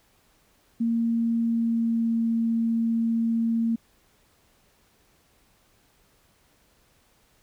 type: tone with pitch glide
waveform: sine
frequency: 230.7 to 228.8 Hz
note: A#3 to A#3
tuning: -18 to -32 cents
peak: -21 dBFS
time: 0.8-3.76 s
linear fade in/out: 10 ms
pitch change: -14 cents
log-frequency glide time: 1.4-2.21 s
effects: pink hiss -63 dBFS RMS until 7.42 s